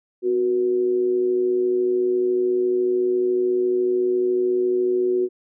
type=tone with amplitude modulation; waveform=sine; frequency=367.5 Hz; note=F#4; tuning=12 cents flat; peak=-15 dBFS; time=0.22-5.29 s; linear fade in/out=50 ms; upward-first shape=sine; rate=114 Hz; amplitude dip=50%; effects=none